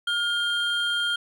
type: tone pair together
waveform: triangle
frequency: 1422 / 3192 Hz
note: F6 / G7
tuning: +31 / +31 cents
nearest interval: octave + major second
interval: 1400 cents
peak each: -24 dBFS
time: 0.07-1.16 s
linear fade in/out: 5 ms
effects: none